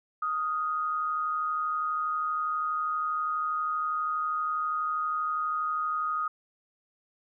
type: tone pair together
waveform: sine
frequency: 1244.5 / 1396.9 Hz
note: D#6 / F6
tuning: 0 / 0 cents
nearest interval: major second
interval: 200 cents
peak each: -27 / -38 dBFS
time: 0.22-6.28 s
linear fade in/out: 5 ms
effects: none